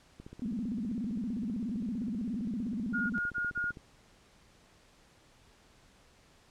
click train, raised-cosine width 3 ms, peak -33 dBFS, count 56, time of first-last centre 0.2-3.771 s, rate 15.4 Hz
sine tone with vibrato, 222.9 Hz, A3, 23 cents sharp, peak -32 dBFS, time 0.42-3.18 s, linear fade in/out 0 ms, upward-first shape square, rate 17 Hz, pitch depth 180 cents each way
sine tone bursts, 1430 Hz, F6, 41 cents sharp, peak -30 dBFS, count 4, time 2.93-3.718 s, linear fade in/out 20 ms, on 170 ms, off 36 ms
effects pink hiss -62 dBFS RMS until 6.5 s + low-pass 8000 Hz 12 dB/octave

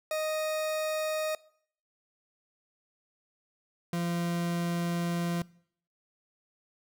40% pulse tone pair in turn, 622.3 / 171.92 Hz, D#5 / F3, 0 / -27 cents, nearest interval octave + minor seventh, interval 2227 cents, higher first, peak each -28 dBFS, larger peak neither, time 0.11-1.35 / 3.93-5.42 s, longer second, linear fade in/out 2 ms, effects noise-tail reverb RT60 0.6 s tail -22 dB re dry

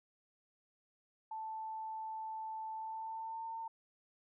sine tone with pitch glide, 880 to 904.2 Hz, A5 to A5, 0 to +47 cents, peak -40 dBFS, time 1.31-3.68 s, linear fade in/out 5 ms, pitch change +47 cents, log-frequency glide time 2.74-3.54 s, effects none

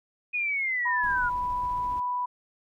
sine linear sweep, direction down, 2489 to 1396.9 Hz, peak -25 dBFS, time 0.33-1.3 s, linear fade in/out 20 ms
sine tone, 987.8 Hz, B5, in tune, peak -26 dBFS, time 0.85-2.26 s, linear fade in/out 10 ms
brown noise with tremolo, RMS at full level -40 dBFS, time 1.03-2 s, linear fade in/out 5 ms, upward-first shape triangle, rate 15 Hz, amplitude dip 30%
effects none

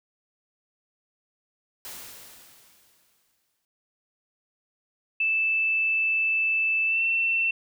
white noise with exponential decay, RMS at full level -38 dBFS, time 1.85-3.65 s, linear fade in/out 0 ms, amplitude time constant 390 ms
sine tone with pitch glide, 2637 to 2689 Hz, E7 to E7, 0 to +34 cents, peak -21 dBFS, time 5.2-7.51 s, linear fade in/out 5 ms, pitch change +34 cents, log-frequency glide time 6.86-7.02 s
effects none

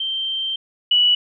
sine tone pair in turn, 3136 / 2946 Hz, G7 / F#7, 0 / -8 cents, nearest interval minor second, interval 108 cents, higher first, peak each -21 / -12 dBFS, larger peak second, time 0-0.56 / 0.91-1.15 s, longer first, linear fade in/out 5 ms, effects none

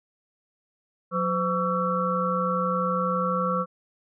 sine tone cluster, 181.4 / 511 / 1131 / 1334 Hz, F#3 / C5 / C#6 / E6, -34 / -41 / +34 / +20 cents, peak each -28 dBFS, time 1.11-3.66 s, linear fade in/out 50 ms, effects none

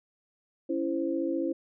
sine tone cluster, 278.2 / 332.9 / 524 Hz, C#4 / E4 / C5, +6 / +17 / +2 cents, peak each -32 / -29 / -34 dBFS, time 0.69-1.53 s, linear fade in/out 10 ms, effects none

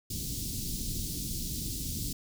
pink band-stop noise, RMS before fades -35 dBFS, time 0.1-2.13 s, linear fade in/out 5 ms, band 280 to 4200 Hz, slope 24 dB/octave, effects none

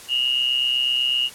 sine tone with amplitude modulation, 2860 Hz, F7, 41 cents sharp, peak -15 dBFS, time 0.08-1.3 s, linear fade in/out 50 ms, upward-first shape sine, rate 128 Hz, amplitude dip 70%, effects white hiss -41 dBFS RMS until 1.34 s + low-pass 11000 Hz 12 dB/octave

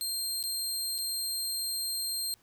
20% pulse tone with dropouts, 4186 Hz, C8, in tune, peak -25 dBFS, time 0.01-2.34 s, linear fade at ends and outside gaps 0 ms, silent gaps 0.428-0.438 / 0.981-0.986 s, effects pink hiss -65 dBFS RMS until 2.42 s

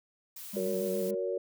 blue noise, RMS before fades -44 dBFS, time 0.36-1.11 s, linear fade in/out 5 ms
triangle tone with vibrato, 196 Hz, G3, in tune, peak -34 dBFS, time 0.53-1.15 s, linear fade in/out 10 ms, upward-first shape square, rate 7.2 Hz, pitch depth 60 cents each way
sine chord, F# major, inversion none, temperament equal with one note detuned, 370 / 466.2 / 563.1 Hz, F#4 / A#4 / C#5, 0 / 0 / +27 cents, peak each -34 dBFS, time 0.56-1.38 s, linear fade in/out 5 ms
effects none

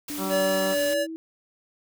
white noise, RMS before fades -36 dBFS, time 0.08-0.94 s, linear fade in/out 5 ms
sine tone with pitch glide, 293.7 to 324 Hz, D4 to E4, 0 to -30 cents, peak -32 dBFS, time 0.1-1.16 s, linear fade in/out 0 ms, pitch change +170 cents, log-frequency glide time 0.87-0.96 s
harmonic tone, 191.5 Hz, G3, 40 cents flat, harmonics 1 / 2 / 3 / 4 / 5 / 6 / 7, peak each -31 / -34 / -36 / -37 / -38 / -39 / -39 dBFS, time 0.17-0.76 s, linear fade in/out 50 ms
square tone, 573 Hz, D5, 43 cents flat, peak -23 dBFS, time 0.29-1.07 s, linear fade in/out 50 ms
effects none

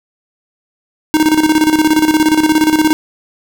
square tone with tremolo, 310.7 Hz, D#4, 2 cents flat, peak -7 dBFS, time 1.14-2.93 s, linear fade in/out 0 ms, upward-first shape square, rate 17 Hz, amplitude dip 65%, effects none

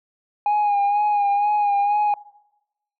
sine tone with vibrato, 821 Hz, G#5, 20 cents flat, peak -14 dBFS, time 0.46-2.14 s, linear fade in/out 2 ms, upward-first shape sine, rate 2.1 Hz, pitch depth 35 cents each way, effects noise-tail reverb RT60 0.9 s tail -22 dB re dry + tanh soft clip ceiling -15 dBFS

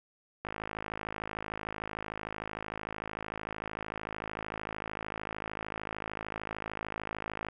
click train, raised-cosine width 0.5 ms, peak -21 dBFS, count 376, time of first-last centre 0.45-7.486 s, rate 53.3 Hz, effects none

